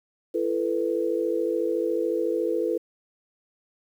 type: chord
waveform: sine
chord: E suspended fourth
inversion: none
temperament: equal with one note detuned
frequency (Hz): 336.6 / 440 / 493.9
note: E4 / A4 / B4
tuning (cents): +36 / 0 / 0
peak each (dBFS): -27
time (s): 0.34-2.78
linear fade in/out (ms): 10
effects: 9-bit